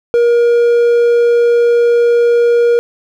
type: tone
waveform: triangle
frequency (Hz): 473.9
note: A#4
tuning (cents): +28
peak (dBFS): -5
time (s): 0.14-2.79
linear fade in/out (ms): 0
effects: none